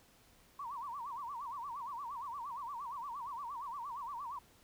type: tone with vibrato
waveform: sine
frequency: 1035 Hz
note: C6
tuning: 19 cents flat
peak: -40 dBFS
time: 0.59-4.39 s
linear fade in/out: 5 ms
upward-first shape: sine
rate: 8.6 Hz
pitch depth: 210 cents each way
effects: pink hiss -65 dBFS RMS until 4.63 s